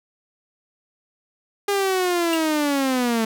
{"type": "linear sweep", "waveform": "sawtooth", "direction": "down", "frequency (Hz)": [406.7, 220], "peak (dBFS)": -15, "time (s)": [1.68, 3.25], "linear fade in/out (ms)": 5}
{"type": "tone with exponential decay", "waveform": "square", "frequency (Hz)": 2804, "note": "F7", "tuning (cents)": 6, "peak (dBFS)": -21, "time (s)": [2.33, 2.41], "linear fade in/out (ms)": 2, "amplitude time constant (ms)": 16}
{"effects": []}